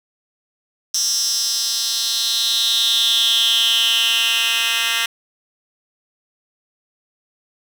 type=tone with high-pass filter sweep; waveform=10% pulse; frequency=230 Hz; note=A#3; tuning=23 cents flat; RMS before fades=-18 dBFS; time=0.94-5.06 s; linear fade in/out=5 ms; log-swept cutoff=5600 to 2300 Hz; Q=5.5; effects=none